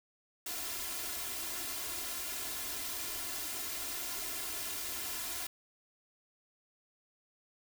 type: noise with comb filter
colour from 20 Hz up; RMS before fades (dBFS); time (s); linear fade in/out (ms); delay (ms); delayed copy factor
white; -39; 0.46-5.47; 5; 2.9; +0.8
effects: none